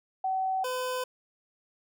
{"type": "tone pair in turn", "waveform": ["sine", "25% pulse"], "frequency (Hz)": [759, 506.6], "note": ["F#5", "B4"], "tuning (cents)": [44, 44], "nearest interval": "perfect fifth", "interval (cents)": 700, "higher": "first", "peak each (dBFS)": -26, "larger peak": "neither", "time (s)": [[0.24, 0.64], [0.64, 1.04]], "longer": "neither", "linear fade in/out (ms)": 5, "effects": []}